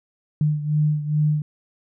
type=beating tone pair; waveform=sine; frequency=150.4 / 152.8 Hz; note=D3 / D#3; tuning=+42 / -31 cents; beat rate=2.4 Hz; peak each=-19 / -24 dBFS; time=0.41-1.42 s; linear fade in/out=2 ms; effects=none